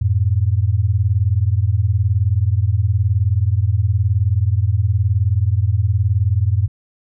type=beating tone pair; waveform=sine; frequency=89.7 / 108.7 Hz; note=F2 / A2; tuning=+47 / -21 cents; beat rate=19 Hz; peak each=-16 dBFS; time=0.01-6.68 s; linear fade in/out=10 ms; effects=none